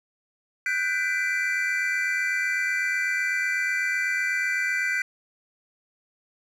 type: chord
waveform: triangle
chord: G major seventh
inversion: third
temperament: equal with one note detuned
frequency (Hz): 1480 / 1568 / 1997.3 / 2349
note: F#6 / G6 / B6 / D7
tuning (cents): 0 / 0 / +19 / 0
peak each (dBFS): -29 / -28 / -25 / -28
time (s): 0.66-5.02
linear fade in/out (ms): 2
effects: none